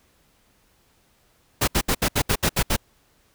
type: noise bursts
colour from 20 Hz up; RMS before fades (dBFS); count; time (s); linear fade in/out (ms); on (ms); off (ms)
pink; -20; 9; 1.61-2.765; 10; 67; 69
effects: pink hiss -62 dBFS RMS until 3.34 s